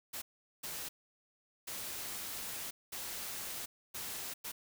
white noise bursts at uneven times, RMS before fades -42 dBFS, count 6, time 0.13-0.22 / 0.63-0.89 / 1.67-2.71 / 2.92-3.66 / 3.94-4.34 / 4.44-4.52 s, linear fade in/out 10 ms, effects none

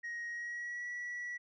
sine tone with pitch glide, 1882 to 1942.7 Hz, A#6 to B6, +16 to -29 cents, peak -36 dBFS, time 0.03-1.38 s, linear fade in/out 20 ms, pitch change +55 cents, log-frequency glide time 0.28-0.88 s, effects tanh soft clip ceiling -37 dBFS

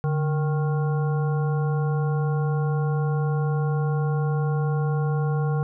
harmonic tone with a mistuned harmonic, 155.56 Hz, D#3, in tune, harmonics 1 / 3 / 5 / 7 / 9, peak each -21 / -31 / -35 / -38 / -40 dBFS, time 0.04-5.63 s, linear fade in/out 0 ms, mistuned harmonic 1, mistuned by -110 cents, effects none

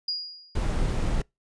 sine tone with exponential decay, 4866 Hz, D#8, 39 cents flat, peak -24 dBFS, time 0.08-0.68 s, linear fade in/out 5 ms, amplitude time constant 130 ms
brown noise, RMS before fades -25 dBFS, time 0.55-1.22 s, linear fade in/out 5 ms
effects noise-tail reverb RT60 0.2 s tail -26 dB re dry + resampled to 22050 Hz

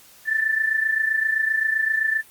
sine tone pair together, 1760 / 1787.7 Hz, A6 / A6, 0 / +27 cents, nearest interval unison, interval 27 cents, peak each -20 / -25 dBFS, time 0.25-2.23 s, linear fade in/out 50 ms, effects white hiss -50 dBFS RMS until 2.3 s + Opus 48 kbps

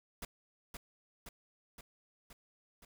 pink noise with echo, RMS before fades -43 dBFS, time 0.22-0.25 s, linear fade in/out 2 ms, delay 520 ms, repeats 5, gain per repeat -3 dB, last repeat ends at 2.85 s, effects none

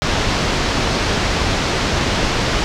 pink low-pass noise, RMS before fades -18 dBFS, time 0.02-2.64 s, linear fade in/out 0 ms, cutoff 5900 Hz, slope 24 dB/octave, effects none

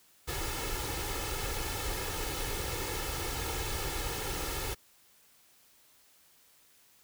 pink noise with comb filter, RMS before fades -35 dBFS, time 0.27-4.75 s, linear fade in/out 20 ms, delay 2.3 ms, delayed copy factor +0.7, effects white hiss -63 dBFS RMS until 7.03 s

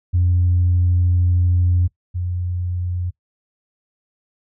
sine tone pair in turn, 88.7 / 89.12 Hz, F2 / F2, +27 / +36 cents, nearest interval unison, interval 9 cents, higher second, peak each -12 / -20 dBFS, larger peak first, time 0.13-1.88 / 2.14-3.11 s, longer first, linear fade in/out 20 ms, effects noise-tail reverb RT60 0.1 s tail -20 dB re dry + tanh soft clip ceiling -9 dBFS

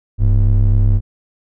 triangle ring-modulated tone, 67.9 Hz, C#2, 35 cents flat, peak -4 dBFS, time 0.18-1.01 s, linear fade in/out 50 ms, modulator 32 Hz, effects none

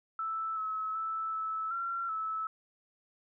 sine tone with pitch steps, 1318 / 1291 / 1315 / 1307 / 1366 / 1305 Hz, E6 / E6 / E6 / E6 / F6 / E6, -1 / -37 / -5 / -15 / -39 / -18 cents, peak -32 dBFS, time 0.19-2.47 s, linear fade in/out 2 ms, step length 380 ms, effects none

